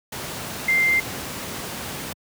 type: tone in noise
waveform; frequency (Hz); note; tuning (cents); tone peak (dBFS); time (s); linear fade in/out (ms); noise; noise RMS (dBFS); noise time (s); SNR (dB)
sine; 2093; C7; 0; -16; 0.68-1; 5; pink; -31; 0.12-2.13; +12
effects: high-pass 100 Hz 12 dB/octave